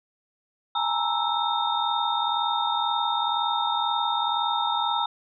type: tone cluster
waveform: sine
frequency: 825 / 904 / 946 / 1318 / 3662 Hz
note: G#5 / A5 / A#5 / E6 / A#7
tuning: -12 / +47 / +25 / -1 / -32 cents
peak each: -29 dBFS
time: 0.75-5.06 s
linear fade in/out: 5 ms
effects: none